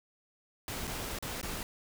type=noise with dropouts; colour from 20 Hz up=pink; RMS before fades=-38 dBFS; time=0.68-1.63 s; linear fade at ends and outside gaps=1 ms; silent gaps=0.872-0.876 / 1.187-1.225 / 1.414-1.429 s; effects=none